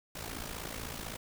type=noise with amplitude modulation; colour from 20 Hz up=pink; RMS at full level=-38 dBFS; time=0.15-1.17 s; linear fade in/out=5 ms; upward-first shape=sine; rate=55.9 Hz; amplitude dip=70%; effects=none